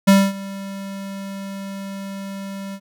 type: tone with ADSR envelope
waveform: square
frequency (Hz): 196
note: G3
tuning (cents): 0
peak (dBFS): -8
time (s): 0.07-2.8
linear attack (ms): 15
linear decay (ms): 240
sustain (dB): -21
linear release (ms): 60
effects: none